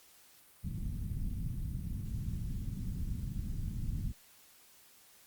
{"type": "low-pass noise", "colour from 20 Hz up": "pink", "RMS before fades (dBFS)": -37, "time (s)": [0.63, 4.13], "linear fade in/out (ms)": 20, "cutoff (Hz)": 190, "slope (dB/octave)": 24, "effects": ["white hiss -61 dBFS RMS until 5.26 s", "Opus 48 kbps"]}